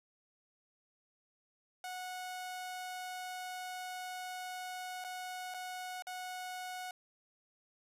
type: tone with dropouts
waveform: sawtooth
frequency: 734 Hz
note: F#5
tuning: 14 cents flat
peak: -37 dBFS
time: 1.84-6.91 s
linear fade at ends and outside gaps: 2 ms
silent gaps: 5.041-5.046 / 5.54-5.544 / 6.023-6.069 s
effects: resampled to 32000 Hz